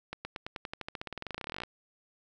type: accelerating click train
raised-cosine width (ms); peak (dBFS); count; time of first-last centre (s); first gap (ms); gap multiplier
0.3; -21; 30; 0.13-1.635; 120; 0.93
effects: none